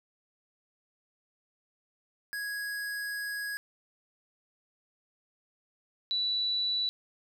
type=tone pair in turn; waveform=square / sine; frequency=1661.2 / 3951 Hz; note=G#6 / B7; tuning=0 / 0 cents; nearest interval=octave + minor third; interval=1500 cents; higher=second; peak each=-34 / -27 dBFS; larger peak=second; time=2.33-3.57 / 6.11-6.89 s; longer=first; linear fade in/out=0 ms; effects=none